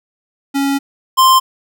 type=tone pair in turn; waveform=square; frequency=277.3 / 1046.9 Hz; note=C#4 / C6; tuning=+1 / +1 cents; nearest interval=octave + major seventh; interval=2300 cents; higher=second; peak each=-14 / -7 dBFS; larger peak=second; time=0.54-0.79 / 1.17-1.4 s; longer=first; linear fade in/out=20 ms; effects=none